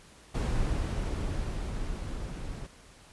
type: noise with level ramp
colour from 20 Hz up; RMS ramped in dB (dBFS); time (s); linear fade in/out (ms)
brown; -28 to -38; 0.34-2.67; 10
effects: pink hiss -55 dBFS RMS until 3.12 s + resampled to 24000 Hz